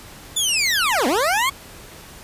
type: linear two-way sweep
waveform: 20% pulse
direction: down then up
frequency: 3553 to 227.1 to 1127 Hz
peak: -12 dBFS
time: 0.36-1.5 s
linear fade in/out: 10 ms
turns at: 1.07 s
effects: pink hiss -41 dBFS RMS until 2.23 s + resampled to 32000 Hz